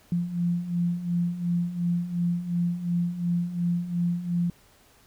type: beating tone pair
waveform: sine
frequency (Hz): 171.7 / 174.5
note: F3 / F3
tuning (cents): -29 / -1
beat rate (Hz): 2.8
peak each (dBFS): -30 / -25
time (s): 0.12-4.5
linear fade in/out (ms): 2
effects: pink hiss -58 dBFS RMS until 5.06 s